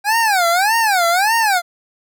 25% pulse tone with vibrato, 790 Hz, G5, 13 cents sharp, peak -9 dBFS, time 0.04-1.62 s, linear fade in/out 50 ms, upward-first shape sine, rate 1.7 Hz, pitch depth 270 cents each way, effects none

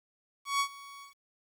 sawtooth tone with ADSR envelope, 1120 Hz, C#6, 18 cents sharp, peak -21 dBFS, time 0.45-1.15 s, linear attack 150 ms, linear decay 79 ms, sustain -21 dB, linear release 130 ms, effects low-pass 11000 Hz 12 dB/octave + 10-bit

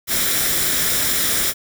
white noise with comb filter, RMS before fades -19 dBFS, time 0.07-1.54 s, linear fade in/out 50 ms, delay 0.55 ms, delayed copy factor +0.5, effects none

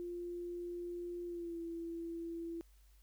sine tone with pitch glide, 349.2 to 335.2 Hz, F4 to E4, 0 to +29 cents, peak -40 dBFS, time 0-2.61 s, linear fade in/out 0 ms, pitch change -71 cents, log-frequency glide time 1.25-1.6 s, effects added 50 Hz sine -61 dBFS peak until 3.02 s + white hiss -73 dBFS RMS until 3.02 s

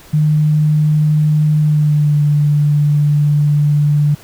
sine tone with pitch glide, 152.1 to 147.34 Hz, D#3 to D3, -39 to +6 cents, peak -9 dBFS, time 0.13-4.15 s, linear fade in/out 10 ms, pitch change -55 cents, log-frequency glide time 1.59-2.2 s, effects pink hiss -41 dBFS RMS until 4.23 s

